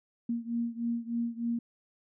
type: beating tone pair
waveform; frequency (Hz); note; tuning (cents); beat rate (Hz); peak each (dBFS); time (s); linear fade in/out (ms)
sine; 233.1 / 236.4; A#3 / A#3; 0 / +24; 3.3; -32 / -34; 0.29-1.59; 5
effects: none